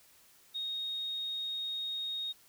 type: tone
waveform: sine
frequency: 3730 Hz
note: A#7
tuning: in tune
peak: -34 dBFS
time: 0.54-2.33 s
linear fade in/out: 20 ms
effects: white hiss -62 dBFS RMS until 2.48 s